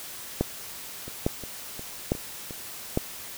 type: two click trains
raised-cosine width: 2 ms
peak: -24 / -9 dBFS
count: 5 / 4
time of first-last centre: 1.08-2.509 / 0.41-2.974 s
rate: 2.8 / 1.17 Hz
effects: white hiss -40 dBFS RMS until 3.37 s